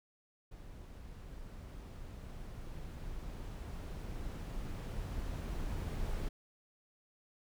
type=noise with level ramp; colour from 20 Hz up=brown; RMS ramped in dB=-50 to -37 dBFS; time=0.51-6.29 s; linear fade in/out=10 ms; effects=none